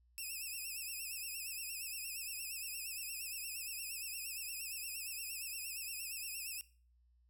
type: tone with vibrato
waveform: 5% pulse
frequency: 2600 Hz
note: E7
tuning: 24 cents flat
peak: -33 dBFS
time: 0.18-6.61 s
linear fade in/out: 0 ms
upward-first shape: triangle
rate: 8.6 Hz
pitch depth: 120 cents each way
effects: noise-tail reverb RT60 0.4 s tail -19 dB re dry + added 60 Hz sine -67 dBFS peak until 7.29 s